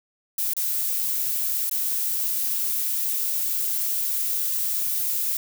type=noise with dropouts; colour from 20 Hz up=violet; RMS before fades=-25 dBFS; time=0.38-5.37 s; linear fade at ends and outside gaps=2 ms; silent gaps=0.535-0.566 / 1.696-1.712 s; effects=none